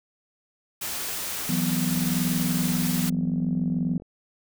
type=noise; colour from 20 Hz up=white; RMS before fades=-31 dBFS; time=0.81-3.1 s; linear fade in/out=10 ms
type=chord; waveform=sine; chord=E suspended second; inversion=none; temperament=just; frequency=164.81 / 185.42 / 247.2 Hz; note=E3 / F#3 / B3; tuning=0 / +4 / +2 cents; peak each=-27 dBFS; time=1.49-3.98 s; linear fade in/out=5 ms
type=click train; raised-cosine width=2 ms; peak=-30 dBFS; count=100; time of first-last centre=1.91-4.021 s; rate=46.9 Hz
effects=none